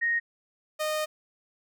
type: tone pair in turn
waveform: sine / sawtooth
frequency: 1864.7 / 615.5 Hz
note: A#6 / D#5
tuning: 0 / -19 cents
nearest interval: octave + perfect fifth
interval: 1919 cents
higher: first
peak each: -23 dBFS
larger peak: neither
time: 0.01-0.2 / 0.79-1.06 s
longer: second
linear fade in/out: 20 ms
effects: none